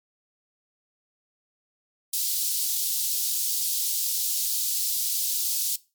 white high-pass noise, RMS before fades -26 dBFS, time 2.13-5.76 s, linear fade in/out 5 ms, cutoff 3900 Hz, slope 24 dB/octave, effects noise-tail reverb RT60 0.3 s tail -21 dB re dry + MP3 96 kbps

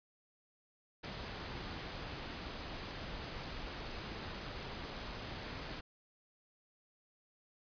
pink noise, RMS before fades -44 dBFS, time 1.03-5.81 s, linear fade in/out 10 ms, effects resampled to 11025 Hz

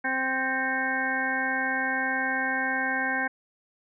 harmonic tone with a mistuned harmonic, 261.6 Hz, C4, in tune, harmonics 1 / 2 / 3 / 4 / 6 / 7 / 8, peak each -34 / -38 / -32 / -38 / -28 / -31 / -36 dBFS, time 0.04-3.28 s, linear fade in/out 10 ms, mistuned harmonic 8, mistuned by +80 cents, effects none

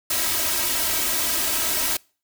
white noise with comb filter, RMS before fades -23 dBFS, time 0.1-1.97 s, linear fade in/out 5 ms, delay 3.1 ms, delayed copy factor +0.9, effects noise-tail reverb RT60 0.4 s tail -26 dB re dry

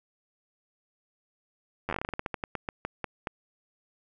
slowing click train, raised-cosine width 0.5 ms, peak -16 dBFS, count 20, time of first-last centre 1.89-3.272 s, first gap 10 ms, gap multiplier 1.19, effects none

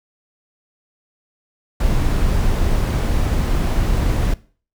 brown noise, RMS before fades -17 dBFS, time 1.8-4.34 s, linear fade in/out 5 ms, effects noise-tail reverb RT60 0.4 s tail -19 dB re dry

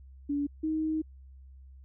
sine tone pair in turn, 286.8 / 313.9 Hz, D4 / D#4, -41 / +15 cents, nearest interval major second, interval 156 cents, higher second, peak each -27 dBFS, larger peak neither, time 0.29-0.47 / 0.63-1.02 s, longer second, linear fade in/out 10 ms, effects added 66 Hz sine -48 dBFS peak until 1.84 s

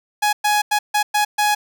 sawtooth tone bursts at uneven times, 836 Hz, G#5, 11 cents sharp, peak -11 dBFS, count 6, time 0.22-0.33 / 0.44-0.62 / 0.71-0.79 / 0.94-1.03 / 1.14-1.25 / 1.38-1.55 s, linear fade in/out 10 ms, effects none

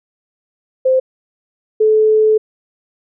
sine tone pair in turn, 520 / 433.2 Hz, C5 / A4, -11 / -27 cents, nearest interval minor third, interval 316 cents, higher first, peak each -9 / -8 dBFS, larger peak second, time 0.85-1 / 1.8-2.38 s, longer second, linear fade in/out 10 ms, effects none

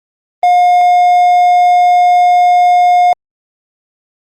triangle tone, 714 Hz, F5, 38 cents sharp, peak -3 dBFS, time 0.43-3.13 s, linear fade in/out 2 ms, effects Opus 24 kbps

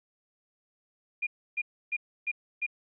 sine tone bursts, 2424 Hz, D#7, 46 cents flat, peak -27 dBFS, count 5, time 1.22-2.665 s, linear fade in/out 10 ms, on 49 ms, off 300 ms, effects none

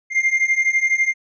triangle beating tone pair, 2100 / 2112 Hz, C7 / C7, +6 / +16 cents, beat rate 12 Hz, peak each -18 / -16 dBFS, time 0.1-1.14 s, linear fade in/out 50 ms, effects resampled to 16000 Hz

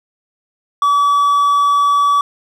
triangle tone, 1145 Hz, D6, 44 cents flat, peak -8 dBFS, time 0.82-2.21 s, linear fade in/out 2 ms, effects none

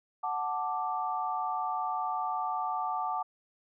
sine chord, D major, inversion first, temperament equal, 740 / 880 / 1174.7 Hz, F#5 / A5 / D6, 0 / 0 / 0 cents, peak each -34 dBFS, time 0.23-3.23 s, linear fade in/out 10 ms, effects none

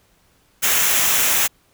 white noise with comb filter, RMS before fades -17 dBFS, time 0.62-1.48 s, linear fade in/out 20 ms, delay 0.22 ms, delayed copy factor -0.5, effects pink hiss -59 dBFS RMS until 1.73 s

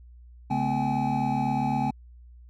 triangle tone cluster, 139.8 / 218.4 / 254.8 / 776 / 844 Hz, C#3 / A3 / C4 / G5 / G#5, +15 / -13 / -46 / -18 / +28 cents, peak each -28 dBFS, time 0.5-1.91 s, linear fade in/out 10 ms, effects added 60 Hz sine -46 dBFS peak until 2.49 s

